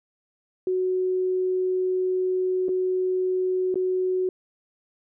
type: tone with dropouts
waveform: sine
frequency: 370 Hz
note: F#4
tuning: in tune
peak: -21 dBFS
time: 0.67-4.29 s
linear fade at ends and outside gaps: 2 ms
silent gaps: 2.684-2.69 / 3.743-3.756 s
effects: none